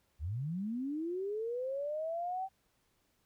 sine linear sweep, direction up, 65.4 to 777 Hz, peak -34 dBFS, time 0.19-2.49 s, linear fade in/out 50 ms, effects pink hiss -75 dBFS RMS until 3.25 s

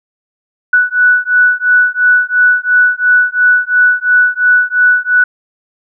sine beating tone pair, 1479 / 1481.9 Hz, F#6 / F#6, -1 / +2 cents, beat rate 2.9 Hz, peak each -10 dBFS, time 0.73-5.24 s, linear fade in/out 5 ms, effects none

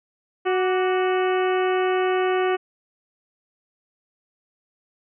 harmonic tone with a mistuned harmonic, 370 Hz, F#4, in tune, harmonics 1 / 2 / 3 / 4 / 5 / 6 / 7 / 8, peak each -20 / -26 / -30 / -32 / -34 / -36 / -37 / -38 dBFS, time 0.45-2.57 s, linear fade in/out 20 ms, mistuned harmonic 3, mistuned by +77 cents, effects none

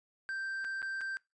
triangle tone with dropouts, 1568 Hz, G6, in tune, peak -33 dBFS, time 0.29-1.17 s, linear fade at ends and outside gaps 0 ms, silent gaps 0.644-0.648 / 0.819-0.827 / 1.009-1.014 s, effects noise-tail reverb RT60 0.2 s tail -21 dB re dry + resampled to 22050 Hz

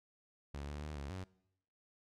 sawtooth tone with pitch steps, 71.1 / 73.3 / 75.8 / 70.3 / 93.4 Hz, C#2 / D2 / D#2 / C#2 / F#2, +45 / -3 / -45 / +25 / +17 cents, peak -38 dBFS, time 0.54-1.24 s, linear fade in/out 5 ms, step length 140 ms, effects noise-tail reverb RT60 0.8 s tail -22 dB re dry + low-pass 8000 Hz 12 dB/octave

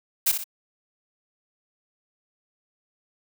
blue noise with echo, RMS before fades -20 dBFS, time 0.26-0.32 s, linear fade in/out 10 ms, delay 61 ms, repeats 2, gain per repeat -7 dB, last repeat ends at 0.442 s, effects none

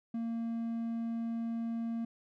triangle tone, 230 Hz, A#3, 23 cents flat, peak -31 dBFS, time 0.14-2.05 s, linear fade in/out 5 ms, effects none

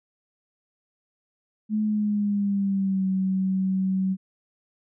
sine tone with pitch glide, 213.9 to 189.47 Hz, A3 to F#3, -49 to +41 cents, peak -21 dBFS, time 1.69-4.17 s, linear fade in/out 50 ms, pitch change -210 cents, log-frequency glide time 1.83-3.06 s, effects none

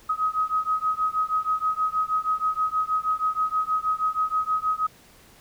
sine beating tone pair, 1262 / 1268.3 Hz, D#6 / D#6, +24 / +33 cents, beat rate 6.3 Hz, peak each -25 dBFS, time 0.09-4.87 s, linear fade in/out 10 ms, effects pink hiss -53 dBFS RMS until 5.4 s

